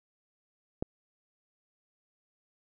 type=click; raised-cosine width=2 ms; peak=-17 dBFS; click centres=0.825 s; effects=none